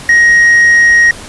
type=tone with tanh clipping; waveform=triangle; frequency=1881 Hz; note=A#6; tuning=15 cents sharp; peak=-4 dBFS; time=0.09-1.11 s; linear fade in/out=2 ms; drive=7 dB; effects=pink hiss -29 dBFS RMS until 1.28 s + resampled to 24000 Hz